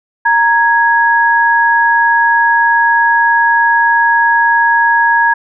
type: tone pair together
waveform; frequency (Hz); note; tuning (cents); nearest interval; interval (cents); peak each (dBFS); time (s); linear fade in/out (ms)
sine; 930.8 / 1661.2; A#5 / G#6; -3 / 0; minor seventh; 1003; -10; 0.25-5.34; 10
effects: none